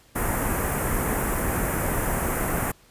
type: band-stop noise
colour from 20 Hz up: pink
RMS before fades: -25 dBFS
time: 0.15-2.72 s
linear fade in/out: 10 ms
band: 2000 to 8600 Hz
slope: 24 dB/octave
effects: pink hiss -56 dBFS RMS until 2.9 s + resampled to 32000 Hz